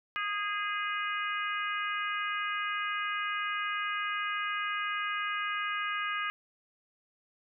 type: harmonic tone with a mistuned harmonic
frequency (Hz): 413.1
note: G#4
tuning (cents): -9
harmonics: 3 / 4 / 5 / 6 / 7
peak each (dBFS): -34 / -36 / -38 / -40 / -41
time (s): 0.16-6.3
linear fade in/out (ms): 0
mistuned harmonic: 4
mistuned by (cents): -16
effects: none